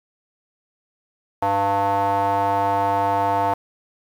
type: tone with band-pass filter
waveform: square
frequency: 99.3 Hz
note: G2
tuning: 23 cents sharp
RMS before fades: -20 dBFS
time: 1.42-3.54 s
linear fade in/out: 5 ms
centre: 820 Hz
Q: 6.5
effects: 8-bit